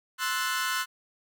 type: chord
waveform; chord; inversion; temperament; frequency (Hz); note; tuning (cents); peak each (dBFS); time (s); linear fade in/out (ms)
sawtooth; F# half-diminished seventh; second; equal; 1046.5 / 1318.5 / 1480 / 1760; C6 / E6 / F#6 / A6; 0 / 0 / 0 / 0; -29 / -30 / -27 / -32; 0.18-0.86; 50
effects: none